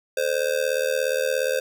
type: tone with amplitude modulation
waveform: square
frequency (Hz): 520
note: C5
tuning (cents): -11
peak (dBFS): -18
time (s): 0.17-1.6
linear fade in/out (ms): 5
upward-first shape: sine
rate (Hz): 77.1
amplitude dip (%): 90
effects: none